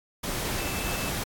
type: tone in noise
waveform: sine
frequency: 2637 Hz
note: E7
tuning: in tune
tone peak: -39 dBFS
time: 0.58-1.1 s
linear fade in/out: 10 ms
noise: pink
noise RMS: -31 dBFS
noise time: 0.23-1.24 s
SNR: -11 dB
effects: AAC 64 kbps